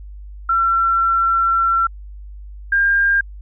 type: tone pair in turn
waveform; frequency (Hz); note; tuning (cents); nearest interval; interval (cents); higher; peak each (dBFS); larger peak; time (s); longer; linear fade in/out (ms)
sine; 1354 / 1604.2; E6 / G6; +46 / +40; minor third; 294; second; -13 / -12; second; 0.49-1.87 / 2.72-3.21; first; 5
effects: added 50 Hz sine -32 dBFS peak until 3.41 s